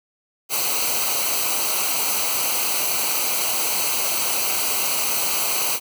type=noise with comb filter; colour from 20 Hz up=white; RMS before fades=-22 dBFS; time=0.49-5.8 s; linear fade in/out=50 ms; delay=0.57 ms; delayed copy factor=-0.75; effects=none